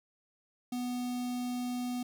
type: tone with notch filter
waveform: square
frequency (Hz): 246.9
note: B3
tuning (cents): 0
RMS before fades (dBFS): -35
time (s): 0.72-2.03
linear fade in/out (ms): 5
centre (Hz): 1600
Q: 0.92
effects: 12-bit